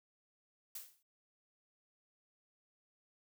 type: noise with exponential decay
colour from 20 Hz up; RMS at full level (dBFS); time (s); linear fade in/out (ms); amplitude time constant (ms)
blue; -42; 0.75-1.03; 5; 59
effects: none